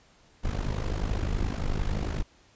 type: noise with amplitude modulation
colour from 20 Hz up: brown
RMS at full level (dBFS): -25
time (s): 0.43-2.23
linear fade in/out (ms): 20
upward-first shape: sine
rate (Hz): 51.4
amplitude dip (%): 75
effects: pink hiss -60 dBFS RMS until 2.55 s + resampled to 16000 Hz